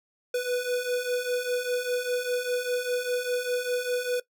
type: beating tone pair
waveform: square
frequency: 490.6 / 495.6 Hz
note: B4 / B4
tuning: -12 / +6 cents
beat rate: 5 Hz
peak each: -32 / -28 dBFS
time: 0.34-4.2 s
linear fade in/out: 5 ms
effects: noise-tail reverb RT60 0.1 s tail -18 dB re dry